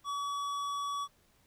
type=tone with tanh clipping; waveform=sine; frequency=1137 Hz; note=C#6; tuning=44 cents sharp; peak=-35 dBFS; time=0.04-1.08 s; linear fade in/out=50 ms; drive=14 dB; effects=pink hiss -68 dBFS RMS until 1.46 s